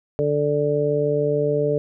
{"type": "harmonic tone", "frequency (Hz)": 146.83, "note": "D3", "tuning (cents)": 0, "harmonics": [1, 2, 3, 4], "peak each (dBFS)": [-25, -29, -20, -24], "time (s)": [0.19, 1.78], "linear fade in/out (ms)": 0, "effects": []}